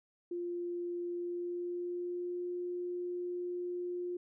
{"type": "tone with pitch glide", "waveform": "sine", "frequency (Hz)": [349.2, 354.7], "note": ["F4", "F4"], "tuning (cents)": [0, 27], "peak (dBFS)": -35, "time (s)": [0.31, 4.17], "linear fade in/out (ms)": 5, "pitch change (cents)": 27, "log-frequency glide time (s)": [1.07, 2.49], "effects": []}